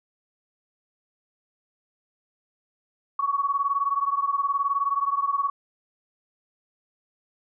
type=beating tone pair; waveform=sine; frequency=1114 / 1133 Hz; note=C#6 / C#6; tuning=+8 / +37 cents; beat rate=19 Hz; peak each=-24 / -26 dBFS; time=3.19-5.5 s; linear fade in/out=5 ms; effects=none